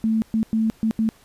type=tone bursts at uneven times; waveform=sine; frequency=221.5 Hz; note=A3; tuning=12 cents sharp; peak=-17 dBFS; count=5; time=0.04-0.22 / 0.34-0.43 / 0.53-0.7 / 0.83-0.91 / 0.99-1.09 s; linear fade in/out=0 ms; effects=pink hiss -54 dBFS RMS until 1.24 s + resampled to 32000 Hz